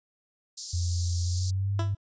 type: high-pass noise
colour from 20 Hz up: pink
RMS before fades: -35 dBFS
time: 0.57-1.51 s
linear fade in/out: 10 ms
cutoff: 4400 Hz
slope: 48 dB/octave
type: tone with pitch glide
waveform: sine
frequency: 87.31 to 99.72 Hz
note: F2 to G2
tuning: 0 to +30 cents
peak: -25 dBFS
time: 0.73-1.95 s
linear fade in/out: 10 ms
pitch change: +230 cents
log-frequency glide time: 1.23-1.72 s
type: tone with exponential decay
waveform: 15% pulse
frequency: 333.4 Hz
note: E4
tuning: 20 cents sharp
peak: -22 dBFS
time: 1.79-1.97 s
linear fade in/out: 2 ms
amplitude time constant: 37 ms
effects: resampled to 16000 Hz